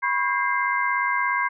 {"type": "tone cluster", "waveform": "sine", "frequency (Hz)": [989, 1086, 1605, 2090], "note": ["B5", "C#6", "G6", "C7"], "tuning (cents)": [2, -36, 40, -2], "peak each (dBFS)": -26, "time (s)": [0.02, 1.49], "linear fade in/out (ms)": 20, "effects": []}